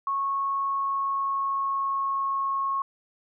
sine tone with pitch glide, 1100 to 1092.4 Hz, C#6 to C#6, -14 to -26 cents, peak -24 dBFS, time 0.07-2.82 s, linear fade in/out 2 ms, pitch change -12 cents, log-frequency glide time 0.58-2.52 s, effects none

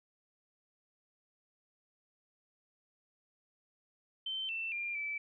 sine tone with pitch steps, 3095 / 2675 / 2394 / 2314 Hz, G7 / E7 / D7 / D7, -23 / +25 / +33 / -26 cents, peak -35 dBFS, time 4.26-5.18 s, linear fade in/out 5 ms, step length 230 ms, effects none

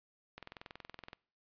click train, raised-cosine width 0.3 ms, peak -30 dBFS, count 17, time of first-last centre 0.38-1.131 s, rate 21.3 Hz, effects noise-tail reverb RT60 0.5 s tail -25 dB re dry + resampled to 11025 Hz

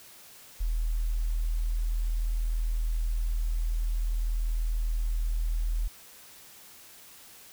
sine tone, 40.25 Hz, E1, 41 cents flat, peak -25 dBFS, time 0.6-5.88 s, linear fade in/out 10 ms, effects white hiss -51 dBFS RMS until 7.52 s

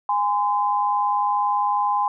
sine tone pair together, 823.8 / 1026 Hz, G#5 / C6, -14 / -34 cents, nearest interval major third, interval 380 cents, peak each -21 dBFS, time 0.09-2.08 s, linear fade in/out 2 ms, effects none

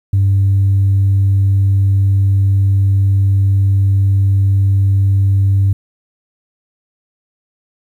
sine tone, 98 Hz, G2, in tune, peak -7 dBFS, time 0.13-5.73 s, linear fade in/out 5 ms, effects tanh soft clip ceiling -6 dBFS + 8-bit

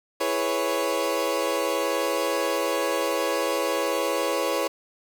30% pulse chord, C# minor seventh, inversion first, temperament equal with one note detuned, 332.7 / 415.3 / 493.9 / 554.4 Hz, E4 / G#4 / B4 / C#5, +16 / 0 / 0 / 0 cents, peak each -28 / -28 / -26 / -24 dBFS, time 0.2-4.68 s, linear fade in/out 10 ms, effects 8-bit

